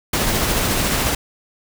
pink noise with tremolo, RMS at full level -18 dBFS, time 0.13-1.15 s, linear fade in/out 5 ms, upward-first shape sine, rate 14 Hz, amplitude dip 25%, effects none

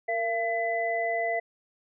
sine tone cluster, 460.6 / 681 / 2006 Hz, A#4 / F5 / B6, -21 / -44 / +26 cents, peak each -34 / -27 / -31 dBFS, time 0.08-1.4 s, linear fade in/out 10 ms, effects none

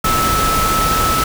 sine tone in noise, 1308 Hz, E6, 14 cents flat, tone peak -15 dBFS, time 0.04-1.24 s, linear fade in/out 5 ms, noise pink, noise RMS -18 dBFS, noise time 0.04-1.24 s, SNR 0 dB, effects none

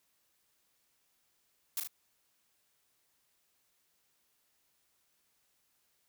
blue noise with echo, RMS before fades -34 dBFS, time 1.77-1.8 s, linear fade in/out 2 ms, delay 37 ms, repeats 2, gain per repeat -4 dB, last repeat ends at 1.874 s, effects white hiss -75 dBFS RMS until 6.08 s

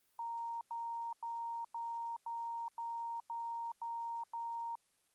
sine tone bursts, 929 Hz, A#5, 6 cents flat, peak -38 dBFS, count 9, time 0.19-4.754 s, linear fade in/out 2 ms, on 420 ms, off 98 ms, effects white hiss -75 dBFS RMS until 5.14 s + Opus 24 kbps

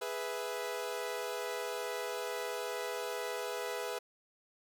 sawtooth chord, E major, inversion first, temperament equal, 415.3 / 493.9 / 659.3 Hz, G#4 / B4 / E5, 0 / 0 / 0 cents, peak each -37 / -35 / -39 dBFS, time 0.01-3.99 s, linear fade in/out 10 ms, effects none

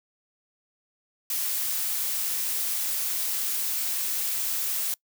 blue noise, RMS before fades -28 dBFS, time 1.3-4.94 s, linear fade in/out 2 ms, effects noise-tail reverb RT60 0.1 s tail -24 dB re dry

